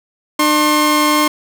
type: tone pair together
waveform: sawtooth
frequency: 300.2 / 1069.8 Hz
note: D4 / C6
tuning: +38 / +38 cents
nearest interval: octave + minor seventh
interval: 2200 cents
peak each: -10 dBFS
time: 0.39-1.28 s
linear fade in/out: 5 ms
effects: none